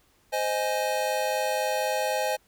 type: chord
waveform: square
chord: Ab major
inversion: first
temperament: just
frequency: 519.1 / 623 / 830.6 Hz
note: C5 / Eb5 / Ab5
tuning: -14 / +2 / 0 cents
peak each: -30 dBFS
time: 0.32-2.37 s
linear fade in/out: 20 ms
effects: pink hiss -64 dBFS RMS until 2.47 s